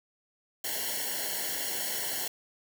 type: noise with comb filter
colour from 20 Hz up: white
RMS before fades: -33 dBFS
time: 0.64-2.28 s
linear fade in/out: 5 ms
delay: 0.81 ms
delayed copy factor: -0.95
effects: none